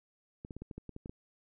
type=clicks; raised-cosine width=3 ms; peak=-30 dBFS; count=10; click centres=0.449 / 0.508 / 0.566 / 0.62 / 0.712 / 0.78 / 0.893 / 0.964 / 1.059 / 1.095 s; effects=none